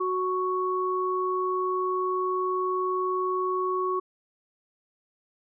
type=tone pair together; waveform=sine; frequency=370 / 1110.1 Hz; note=F#4 / C#6; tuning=0 / +2 cents; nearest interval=octave + perfect fifth; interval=1902 cents; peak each=-27 dBFS; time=0-4 s; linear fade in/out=10 ms; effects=none